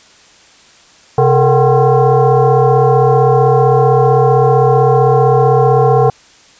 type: tone with frequency modulation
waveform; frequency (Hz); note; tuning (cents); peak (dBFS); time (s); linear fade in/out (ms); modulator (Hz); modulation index
sine; 167.3; E3; +26; -6; 1.18-6.1; 2; 299; 2.4
effects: white hiss -44 dBFS RMS until 6.59 s + resampled to 16000 Hz